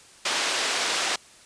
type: band-pass noise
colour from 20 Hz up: white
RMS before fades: -26 dBFS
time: 0.25-1.16 s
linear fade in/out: 5 ms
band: 380 to 4900 Hz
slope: 12 dB/octave
effects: white hiss -51 dBFS RMS until 1.45 s + resampled to 22050 Hz